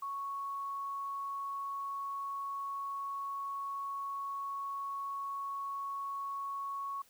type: tone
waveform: sine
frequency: 1108.7 Hz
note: C#6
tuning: in tune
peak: -36 dBFS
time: 0.02-7.02 s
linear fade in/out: 5 ms
effects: white hiss -65 dBFS RMS until 7.09 s